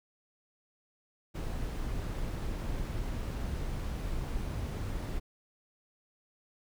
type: noise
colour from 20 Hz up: brown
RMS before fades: -35 dBFS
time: 1.34-5.2 s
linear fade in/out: 20 ms
effects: none